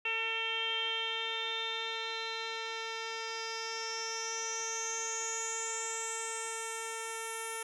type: tone with low-pass filter sweep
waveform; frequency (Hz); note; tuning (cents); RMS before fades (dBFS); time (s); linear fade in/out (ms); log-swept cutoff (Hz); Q
10% pulse; 450.8; A4; +42; -37; 0.05-7.63; 5; 2800 to 10000; 9.7
effects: none